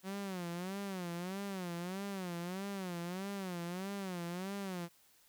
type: tone with vibrato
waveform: sawtooth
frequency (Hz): 185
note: F#3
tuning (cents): 0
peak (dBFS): -35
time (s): 0.03-4.89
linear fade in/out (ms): 50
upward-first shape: sine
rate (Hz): 1.6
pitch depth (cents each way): 140
effects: white hiss -67 dBFS RMS until 5.28 s